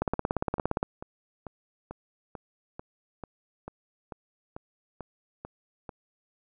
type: two click trains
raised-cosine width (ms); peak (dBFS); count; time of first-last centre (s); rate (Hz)
1; -24 / -12; 14 / 15; 0.14-5.892 / 0.02-0.829; 2.26 / 17.3
effects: none